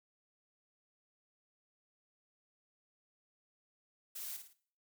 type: noise with echo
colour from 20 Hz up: blue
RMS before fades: -44 dBFS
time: 4.15-4.37 s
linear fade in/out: 10 ms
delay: 55 ms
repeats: 3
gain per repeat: -7 dB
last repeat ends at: 4.535 s
effects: noise-tail reverb RT60 0.5 s tail -18 dB re dry